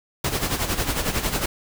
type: noise with tremolo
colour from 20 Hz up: pink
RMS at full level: -22 dBFS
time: 0.24-1.46 s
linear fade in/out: 5 ms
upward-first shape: sine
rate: 11 Hz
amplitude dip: 65%
effects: none